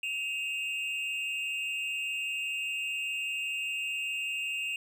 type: tone pair together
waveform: triangle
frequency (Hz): 2548 / 2773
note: D#7 / F7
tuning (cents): +41 / -13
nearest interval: minor second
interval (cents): 146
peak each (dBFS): -33 / -32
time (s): 0.03-4.76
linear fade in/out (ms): 2
effects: none

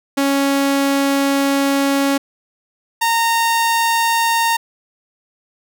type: tone pair in turn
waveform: sawtooth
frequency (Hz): 277.2 / 920.9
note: C#4 / A#5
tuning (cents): 0 / -21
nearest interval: octave + major sixth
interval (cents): 2079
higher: second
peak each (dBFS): -10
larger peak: neither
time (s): 0.17-2.18 / 3.01-4.57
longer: first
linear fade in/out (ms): 10
effects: none

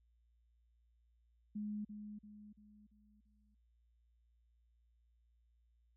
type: tone with echo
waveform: sine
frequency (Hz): 209.5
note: G#3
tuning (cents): +15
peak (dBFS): -39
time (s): 1.55-1.85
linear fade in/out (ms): 10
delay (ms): 340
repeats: 5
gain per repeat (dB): -7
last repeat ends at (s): 3.55
effects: added 58 Hz sine -70 dBFS peak until 5.96 s

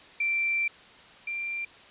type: tone pair in turn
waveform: sine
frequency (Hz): 2349 / 2368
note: D7 / D7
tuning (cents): 0 / +14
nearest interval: unison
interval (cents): 14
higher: second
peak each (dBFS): -24 / -30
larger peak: first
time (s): 0.2-0.68 / 1.27-1.65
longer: first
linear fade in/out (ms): 5
effects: white hiss -51 dBFS RMS until 1.9 s + resampled to 8000 Hz

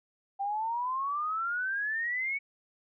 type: exponential sweep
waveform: sine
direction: up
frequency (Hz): 780 to 2250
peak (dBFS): -29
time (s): 0.39-2.39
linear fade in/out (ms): 20
effects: none

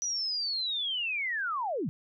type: linear sweep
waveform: sine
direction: down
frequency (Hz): 5920 to 123.8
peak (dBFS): -29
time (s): 0.02-1.89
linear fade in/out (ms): 0
effects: none

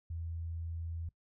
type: tone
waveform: sine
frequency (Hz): 83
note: E2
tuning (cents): +12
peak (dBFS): -37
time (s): 0.1-1.09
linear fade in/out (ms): 5
effects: noise-tail reverb RT60 0.1 s tail -20 dB re dry

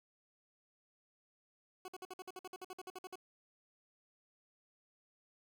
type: tone bursts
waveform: 20% pulse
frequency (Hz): 370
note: F#4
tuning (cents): 0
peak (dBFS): -40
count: 16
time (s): 1.85-3.156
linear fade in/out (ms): 2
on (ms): 31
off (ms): 54
effects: none

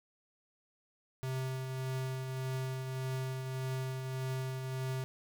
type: tone with tremolo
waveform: square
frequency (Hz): 130.81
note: C3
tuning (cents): 0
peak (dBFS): -34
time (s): 1.23-5.04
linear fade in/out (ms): 0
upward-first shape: triangle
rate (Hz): 1.7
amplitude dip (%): 40
effects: 10-bit

